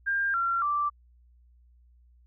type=tone with pitch steps; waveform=sine; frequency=1600 / 1369 / 1171.3 Hz; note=G6 / F6 / D6; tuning=+35 / -35 / -5 cents; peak=-24 dBFS; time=0.06-0.9 s; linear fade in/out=20 ms; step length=280 ms; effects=added 60 Hz sine -56 dBFS peak until 2.26 s